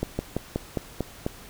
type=slowing click train; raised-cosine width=2 ms; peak=-12 dBFS; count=7; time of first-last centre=0.03-1.264 s; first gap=160 ms; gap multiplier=1.1; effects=pink hiss -46 dBFS RMS until 1.49 s